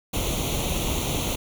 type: noise with comb filter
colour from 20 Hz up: pink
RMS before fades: -26 dBFS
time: 0.13-1.36 s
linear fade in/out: 10 ms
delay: 0.3 ms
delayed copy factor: +0.8
effects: none